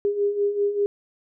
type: beating tone pair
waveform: sine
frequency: 403 / 408.1 Hz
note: G4 / G#4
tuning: +48 / -30 cents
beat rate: 5.1 Hz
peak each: -27 / -21 dBFS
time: 0.05-0.86 s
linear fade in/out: 0 ms
effects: none